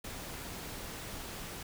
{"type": "noise", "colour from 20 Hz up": "pink", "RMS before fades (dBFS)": -43, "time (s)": [0.04, 1.63], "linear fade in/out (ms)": 5, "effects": []}